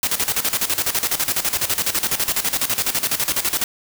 white noise with tremolo, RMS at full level -19 dBFS, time 0.03-3.64 s, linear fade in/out 2 ms, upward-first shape square, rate 12 Hz, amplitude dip 75%, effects none

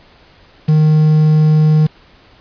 triangle tone with quantisation, 154.4 Hz, D#3, 13 cents flat, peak -5 dBFS, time 0.68-1.87 s, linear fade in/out 10 ms, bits 5, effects pink hiss -46 dBFS RMS until 2.4 s + resampled to 11025 Hz

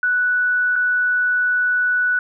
sine tone with dropouts, 1480 Hz, F#6, in tune, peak -15 dBFS, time 0.03-2.19 s, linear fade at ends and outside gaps 2 ms, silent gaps 0.757-0.761 s, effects none

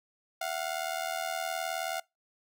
sawtooth ring-modulated tone, 709 Hz, F5, 26 cents sharp, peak -25 dBFS, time 0.41-2 s, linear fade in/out 5 ms, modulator 39.6 Hz, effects noise-tail reverb RT60 0.2 s tail -23 dB re dry

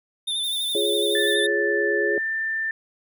square tone with vibrato, 3580 Hz, A7, 29 cents sharp, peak -24 dBFS, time 0.27-1.47 s, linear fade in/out 10 ms, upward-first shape sine, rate 12 Hz, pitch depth 46 cents each way
violet noise, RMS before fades -40 dBFS, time 0.44-1.34 s, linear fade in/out 0 ms
sine chord, Db major, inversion first, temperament just, 346.5 / 415.8 / 554.4 Hz, F4 / Ab4 / Db5, -14 / +2 / 0 cents, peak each -27 / -23 / -28 dBFS, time 0.75-2.18 s, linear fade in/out 2 ms
sine tone with pitch glide, 1760 to 1783.5 Hz, A6 to A6, 0 to +23 cents, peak -23 dBFS, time 1.15-2.71 s, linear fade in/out 2 ms, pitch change +23 cents, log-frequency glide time 2.05-2.14 s
effects none

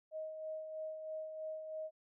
sine tone with tremolo, 628 Hz, D#5, 16 cents sharp, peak -39 dBFS, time 0.11-1.91 s, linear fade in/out 50 ms, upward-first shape sine, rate 3.1 Hz, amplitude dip 45%, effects none

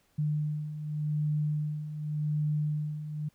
sine beating tone pair, 150 / 150.87 Hz, D3 / D3, +37 / +47 cents, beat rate 0.87 Hz, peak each -35 / -29 dBFS, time 0.18-3.29 s, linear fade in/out 10 ms, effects pink hiss -69 dBFS RMS until 3.34 s

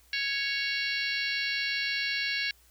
harmonic tone with a mistuned harmonic, 554.4 Hz, C#5, in tune, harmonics 3 / 4 / 5 / 6 / 7 / 8 / 9 / 10, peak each -34 / -33 / -35 / -41 / -37 / -36 / -47 / -42 dBFS, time 0.13-2.51 s, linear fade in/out 2 ms, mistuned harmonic 7, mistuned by +37 cents, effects added 60 Hz sine -62 dBFS peak until 2.7 s + white hiss -62 dBFS RMS until 2.7 s

